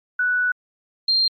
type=tone pair in turn; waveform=sine; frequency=1480 / 4186 Hz; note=F#6 / C8; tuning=0 / 0 cents; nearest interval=octave + tritone; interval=1800 cents; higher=second; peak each=-17 / -15 dBFS; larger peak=second; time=0.19-0.52 / 1.08-1.28 s; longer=first; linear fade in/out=5 ms; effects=MP3 48 kbps